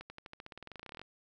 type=accelerating click train; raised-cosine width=0.3 ms; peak=-30 dBFS; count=22; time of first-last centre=0.01-1.016 s; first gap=90 ms; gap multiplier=0.93; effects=none